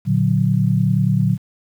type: chord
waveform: sine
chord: Bb augmented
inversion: none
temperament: equal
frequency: 116.54 / 146.83 / 185 Hz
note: Bb2 / D3 / F#3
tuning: 0 / 0 / 0 cents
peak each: -18 dBFS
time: 0.05-1.38 s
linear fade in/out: 50 ms
effects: 8-bit